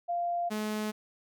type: tone pair in turn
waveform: sine / sawtooth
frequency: 695 / 213.5 Hz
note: F5 / G#3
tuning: -9 / +48 cents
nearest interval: octave + minor sixth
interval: 2043 cents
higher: first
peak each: -28 / -27 dBFS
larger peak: second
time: 0.08-0.5 / 0.5-0.92 s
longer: neither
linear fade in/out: 20 ms
effects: none